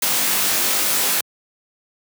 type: noise with comb filter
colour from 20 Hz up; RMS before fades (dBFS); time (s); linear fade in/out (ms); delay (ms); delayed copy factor
white; -19; 0.02-1.21; 5; 20; +0.9
effects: high-pass 150 Hz 12 dB/octave